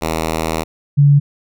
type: tone pair in turn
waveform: 5% pulse / sine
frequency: 80.3 / 143.08 Hz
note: E2 / D3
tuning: -45 / -45 cents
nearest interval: minor seventh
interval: 1000 cents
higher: second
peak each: -6 dBFS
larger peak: neither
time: 0.01-0.64 / 0.97-1.2 s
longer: first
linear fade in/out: 20 ms
effects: none